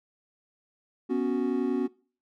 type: chord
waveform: triangle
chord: B suspended second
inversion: none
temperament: equal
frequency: 246.9 / 277.2 / 370 Hz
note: B3 / C#4 / F#4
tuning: 0 / 0 / 0 cents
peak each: -27 dBFS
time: 1.09-1.88 s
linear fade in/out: 20 ms
effects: noise-tail reverb RT60 0.4 s tail -22 dB re dry